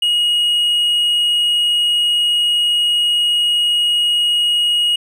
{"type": "tone", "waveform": "triangle", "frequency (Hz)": 2887, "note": "F#7", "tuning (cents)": -43, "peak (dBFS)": -11, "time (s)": [0.02, 4.96], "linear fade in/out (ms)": 5, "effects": []}